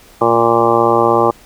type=harmonic tone with a mistuned harmonic; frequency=116.5 Hz; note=A#2; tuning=1 cent flat; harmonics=1 / 2 / 3 / 4 / 5 / 6 / 7 / 8 / 9 / 10; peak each=-25 / -23 / -16 / -16 / -17 / -24 / -16 / -23 / -18 / -18 dBFS; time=0.21-1.31 s; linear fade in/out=5 ms; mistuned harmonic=2; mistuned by=-27 cents; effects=pink hiss -44 dBFS RMS until 1.45 s